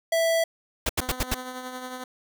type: tone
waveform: square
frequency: 659.3 Hz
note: E5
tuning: in tune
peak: -21 dBFS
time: 0.12-0.44 s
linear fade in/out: 5 ms
type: noise bursts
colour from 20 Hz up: pink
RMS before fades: -24 dBFS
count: 5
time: 0.86-1.345 s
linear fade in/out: 5 ms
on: 33 ms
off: 80 ms
type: tone with tremolo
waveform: 10% pulse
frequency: 253.9 Hz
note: B3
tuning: 48 cents sharp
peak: -24 dBFS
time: 1.01-2.04 s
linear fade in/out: 5 ms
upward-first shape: triangle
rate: 11 Hz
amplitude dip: 50%
effects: none